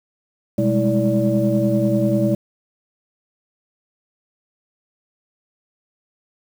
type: tone cluster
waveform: sine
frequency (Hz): 123.8 / 199.9 / 210.1 / 325.5 / 579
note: B2 / G3 / G#3 / E4 / D5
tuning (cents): +5 / +34 / +20 / -22 / -25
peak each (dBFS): -21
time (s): 0.58-2.35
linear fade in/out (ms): 5
effects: tanh soft clip ceiling -5 dBFS + 7-bit